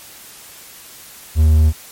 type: tone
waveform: triangle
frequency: 77.78 Hz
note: D#2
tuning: in tune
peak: -6 dBFS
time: 1.35-1.73 s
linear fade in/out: 50 ms
effects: white hiss -39 dBFS RMS until 1.91 s + MP3 64 kbps